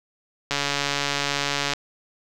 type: click train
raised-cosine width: 0.2 ms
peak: -6 dBFS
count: 175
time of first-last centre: 0.51-1.735 s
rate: 142 Hz
effects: none

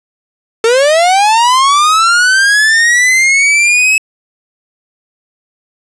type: linear sweep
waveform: 45% pulse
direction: up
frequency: 440 to 2595 Hz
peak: -6 dBFS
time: 0.64-3.98 s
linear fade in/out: 2 ms
effects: resampled to 22050 Hz + 7-bit

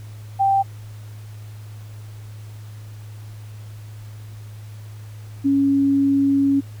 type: tone pair in turn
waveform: sine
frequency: 784 / 277.2 Hz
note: G5 / C#4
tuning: 0 / 0 cents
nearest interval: octave + tritone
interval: 1800 cents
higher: first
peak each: -14 dBFS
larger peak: neither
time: 0.39-0.63 / 5.44-6.61 s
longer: second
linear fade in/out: 20 ms
effects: added 106 Hz sine -34 dBFS peak until 6.8 s + pink hiss -50 dBFS RMS until 6.8 s

